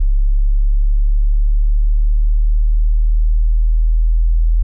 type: exponential sweep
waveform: sine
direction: up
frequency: 34.65 to 41.2 Hz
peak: -9 dBFS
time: 0-4.63 s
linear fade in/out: 10 ms
effects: none